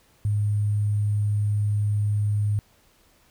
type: tone with sample-and-hold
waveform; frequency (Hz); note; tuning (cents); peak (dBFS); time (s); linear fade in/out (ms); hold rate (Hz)
sine; 103.83; G#2; 0; -20; 0.25-2.59; 0; 8820
effects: pink hiss -60 dBFS RMS until 3.3 s